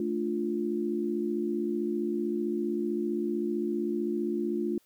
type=chord; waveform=sine; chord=D minor; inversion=second; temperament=equal; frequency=220 / 293.7 / 349.2 Hz; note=A3 / D4 / F4; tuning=0 / 0 / 0 cents; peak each=-32 / -34 / -30 dBFS; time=0-4.78 s; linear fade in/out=2 ms; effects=white hiss -67 dBFS RMS until 4.85 s